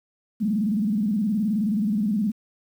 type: tone with vibrato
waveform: sine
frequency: 210.1 Hz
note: G#3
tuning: 20 cents sharp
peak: -20 dBFS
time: 0.4-2.32 s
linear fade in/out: 20 ms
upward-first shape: square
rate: 19 Hz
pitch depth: 120 cents each way
effects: 9-bit